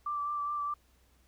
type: tone with vibrato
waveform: sine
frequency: 1171 Hz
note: D6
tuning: 5 cents flat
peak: -31 dBFS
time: 0.06-0.74 s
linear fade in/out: 5 ms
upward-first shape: sine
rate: 4.8 Hz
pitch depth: 19 cents each way
effects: added 62 Hz sine -65 dBFS peak until 1.27 s + pink hiss -69 dBFS RMS until 1.27 s